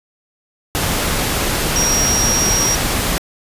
sine tone in noise, 5660 Hz, F8, 22 cents sharp, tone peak -15 dBFS, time 1.76-2.75 s, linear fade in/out 0 ms, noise pink, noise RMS -18 dBFS, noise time 0.75-3.18 s, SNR 0 dB, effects resampled to 32000 Hz

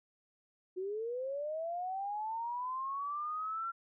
sine linear sweep, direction up, 360 to 1369 Hz, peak -35 dBFS, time 0.76-3.72 s, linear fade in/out 20 ms, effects none

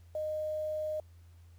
sine tone with quantisation, 616 Hz, D#5, 17 cents flat, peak -32 dBFS, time 0.15-1 s, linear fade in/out 2 ms, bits 10, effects added 85 Hz sine -53 dBFS peak until 1.58 s + pink hiss -70 dBFS RMS until 1.58 s

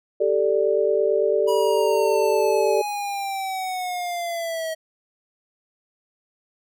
sine chord, G suspended second, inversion none, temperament just, 392 / 441 / 588 Hz, G4 / A4 / D5, 0 / +4 / +2 cents, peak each -22 / -21 / -22 dBFS, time 0.2-2.82 s, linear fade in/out 10 ms
square linear sweep, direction down, 972 to 637 Hz, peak -26 dBFS, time 1.47-4.75 s, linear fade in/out 20 ms
effects none

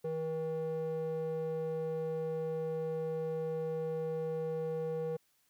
square tone with band-pass filter, 160 Hz, D#3, 49 cents sharp, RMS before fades -36 dBFS, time 0.04-5.17 s, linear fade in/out 10 ms, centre 410 Hz, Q 9.3, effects white hiss -73 dBFS RMS until 5.49 s

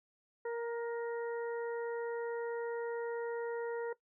harmonic tone with a mistuned harmonic, 467.7 Hz, A#4, 6 cents sharp, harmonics 1 / 2 / 3 / 4, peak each -35 / -45 / -50 / -51 dBFS, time 0.45-3.93 s, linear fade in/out 5 ms, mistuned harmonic 3, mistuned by +17 cents, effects noise-tail reverb RT60 0.1 s tail -18 dB re dry

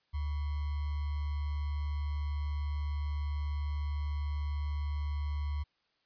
sine tone with sample-and-hold, 73.42 Hz, D2, in tune, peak -31 dBFS, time 0.13-5.64 s, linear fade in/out 20 ms, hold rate 1050 Hz, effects white hiss -75 dBFS RMS until 6.05 s + resampled to 11025 Hz

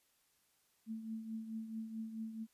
sine tone with tremolo, 222.3 Hz, A3, 18 cents sharp, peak -38 dBFS, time 0.86-2.47 s, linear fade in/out 50 ms, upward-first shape triangle, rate 4.6 Hz, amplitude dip 65%, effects white hiss -75 dBFS RMS until 2.53 s + resampled to 32000 Hz

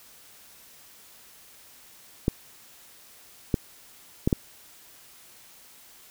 clicks, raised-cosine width 3 ms, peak -8 dBFS, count 4, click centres 2.281 / 3.542 / 4.275 / 4.328 s, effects white hiss -52 dBFS RMS until 6.1 s

